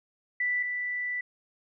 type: tone pair in turn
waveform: sine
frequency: 1975.5 / 1975.5 Hz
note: B6 / B6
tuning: 0 / 0 cents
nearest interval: unison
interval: 0 cents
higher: neither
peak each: -25 / -29 dBFS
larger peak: first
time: 0.4-0.63 / 0.63-1.21 s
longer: second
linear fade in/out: 5 ms
effects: none